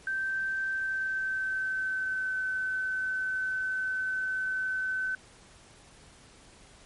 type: tone with pitch glide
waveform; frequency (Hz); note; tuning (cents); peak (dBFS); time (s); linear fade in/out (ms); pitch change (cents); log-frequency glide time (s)
sine; 1556 to 1522.2; G6 to F#6; -13 to +49; -28; 0.07-5.15; 2; -38; 0.71-2.38
effects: pink hiss -55 dBFS RMS until 6.85 s + MP3 48 kbps